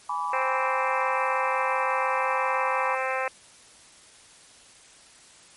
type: chord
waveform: sine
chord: G# diminished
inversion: none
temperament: equal with one note detuned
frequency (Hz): 830.6 / 987.8 / 1154.5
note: G#5 / B5 / D6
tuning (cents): 0 / 0 / -30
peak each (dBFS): -33 / -29 / -30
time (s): 0.09-2.95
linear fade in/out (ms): 5
type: harmonic tone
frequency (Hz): 261.6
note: C4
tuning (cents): 0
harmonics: 2 / 3 / 4 / 5 / 6 / 7 / 8 / 9 / 10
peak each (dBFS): -30 / -32 / -33 / -34 / -35 / -35 / -36 / -37 / -37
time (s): 0.33-3.28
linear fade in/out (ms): 2
effects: white hiss -52 dBFS RMS until 5.56 s + MP3 48 kbps